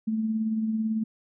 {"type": "tone with tremolo", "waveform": "sine", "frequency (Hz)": 220, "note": "A3", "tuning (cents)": 0, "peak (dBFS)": -22, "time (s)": [0.07, 1.04], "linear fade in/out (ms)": 10, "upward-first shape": "triangle", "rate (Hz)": 18, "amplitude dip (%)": 45, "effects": []}